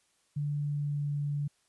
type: tone with pitch glide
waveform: sine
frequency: 146 to 144.82 Hz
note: D3 to D3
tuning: -10 to -24 cents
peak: -29 dBFS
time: 0.36-1.48 s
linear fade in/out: 10 ms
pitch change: -14 cents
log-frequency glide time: 0.58-1.13 s
effects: white hiss -71 dBFS RMS until 1.68 s + resampled to 24000 Hz